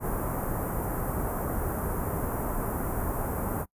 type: band-stop noise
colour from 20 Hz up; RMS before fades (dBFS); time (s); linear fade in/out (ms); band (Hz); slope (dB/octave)
pink; -30; 0-3.66; 50; 1300 to 12000; 24
effects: noise-tail reverb RT60 0.1 s tail -23 dB re dry + resampled to 32000 Hz